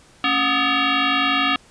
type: tone with frequency modulation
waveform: sine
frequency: 777 Hz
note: G5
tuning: 16 cents flat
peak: -16 dBFS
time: 0.24-1.56 s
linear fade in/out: 2 ms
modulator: 501 Hz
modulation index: 5.4
effects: pink hiss -51 dBFS RMS until 1.7 s + resampled to 22050 Hz